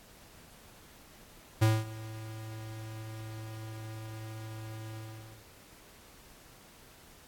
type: tone with ADSR envelope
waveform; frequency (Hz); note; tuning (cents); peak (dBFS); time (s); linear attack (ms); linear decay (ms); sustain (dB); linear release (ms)
square; 110; A2; 0; -21; 1.61-5.49; 15; 220; -20; 530
effects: pink hiss -56 dBFS RMS until 7.27 s + AAC 64 kbps

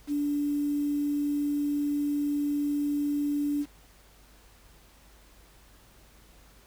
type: tone with quantisation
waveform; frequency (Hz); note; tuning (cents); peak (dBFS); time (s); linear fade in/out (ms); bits
sine; 290.3; D4; -20; -25; 0.07-3.66; 50; 8
effects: added 50 Hz sine -57 dBFS peak until 6.66 s + pink hiss -58 dBFS RMS until 6.66 s

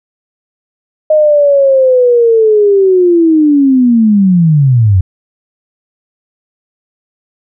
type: linear sweep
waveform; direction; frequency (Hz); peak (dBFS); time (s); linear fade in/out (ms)
sine; down; 622.3 to 88; -4; 1.1-5.01; 5
effects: none

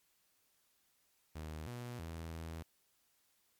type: tone with pitch steps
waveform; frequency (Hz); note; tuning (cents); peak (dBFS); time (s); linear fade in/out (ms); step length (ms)
sawtooth; 78 / 121.5 / 82.1 / 81.6; D#2 / B2 / E2 / E2; +5 / -28 / -6 / -17; -39; 1.35-2.63; 10; 320
effects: white hiss -75 dBFS RMS until 3.59 s + MP3 96 kbps

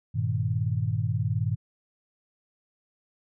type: tone cluster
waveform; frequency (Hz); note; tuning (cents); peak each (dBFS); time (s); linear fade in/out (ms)
sine; 99.8 / 118.5 / 156.2; G2 / A#2 / D#3; +32 / +29 / +7; -28 / -27 / -31; 0.14-1.56; 20
effects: none

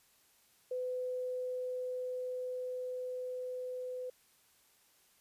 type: tone with level ramp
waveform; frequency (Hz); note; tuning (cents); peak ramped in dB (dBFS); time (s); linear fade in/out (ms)
sine; 504; B4; +35; -34 to -38; 0.71-4.1; 5
effects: white hiss -68 dBFS RMS until 5.2 s + resampled to 32000 Hz

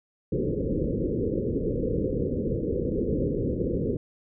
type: low-pass noise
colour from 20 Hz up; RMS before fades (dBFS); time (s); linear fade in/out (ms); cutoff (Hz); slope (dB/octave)
white; -27; 0.32-3.97; 5; 520; 96
effects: none

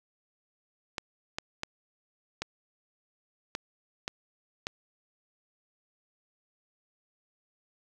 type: clicks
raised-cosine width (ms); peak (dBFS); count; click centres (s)
0.2; -15; 7; 0.982 / 1.385 / 1.634 / 2.42 / 3.551 / 4.079 / 4.669
effects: 9-bit

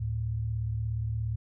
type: tone pair together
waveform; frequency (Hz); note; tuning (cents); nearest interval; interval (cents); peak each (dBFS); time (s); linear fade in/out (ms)
sine; 73.42 / 110.48; D2 / A2; 0 / +8; perfect fifth; 708; -35 / -29; 0-1.36; 10
effects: none

